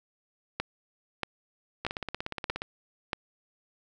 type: two click trains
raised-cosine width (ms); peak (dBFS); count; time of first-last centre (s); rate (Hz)
0.3; -17 / -13; 14 / 5; 1.85-2.619 / 0.6-3.132; 16.9 / 1.58
effects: none